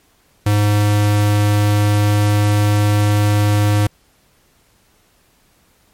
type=tone; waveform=square; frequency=103.83 Hz; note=G#2; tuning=in tune; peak=-12 dBFS; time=0.46-3.87 s; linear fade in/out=5 ms; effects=pink hiss -56 dBFS RMS until 5.93 s + MP3 64 kbps